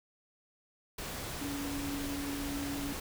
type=tone in noise; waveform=sine; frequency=282.4 Hz; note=C#4; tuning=32 cents sharp; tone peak=-36 dBFS; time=1.41-2.93 s; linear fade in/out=5 ms; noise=pink; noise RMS=-40 dBFS; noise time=0.98-3 s; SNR=+1 dB; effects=none